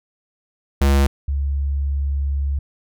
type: tone pair in turn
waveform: square / sine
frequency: 69.3 / 69.9 Hz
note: C#2 / C#2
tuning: 0 / +15 cents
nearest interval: unison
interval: 15 cents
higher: second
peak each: -13 / -18 dBFS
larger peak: first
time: 0.81-1.07 / 1.28-2.59 s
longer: second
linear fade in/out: 5 ms
effects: none